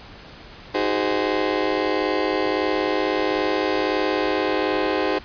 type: chord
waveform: 30% pulse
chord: Ab dominant seventh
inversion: second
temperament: just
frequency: 311.5 / 373.8 / 415.3 / 519.1 Hz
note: Eb4 / Gb4 / Ab4 / C5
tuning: +2 / +18 / 0 / -14 cents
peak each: -23 dBFS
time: 0.74-5.19 s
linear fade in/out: 10 ms
effects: pink hiss -42 dBFS RMS until 5.24 s + resampled to 11025 Hz